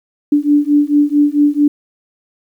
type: beating tone pair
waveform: sine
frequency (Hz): 290 / 294.5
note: D4 / D4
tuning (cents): -22 / +5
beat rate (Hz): 4.5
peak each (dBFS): -12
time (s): 0.32-1.68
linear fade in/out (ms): 5
effects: 8-bit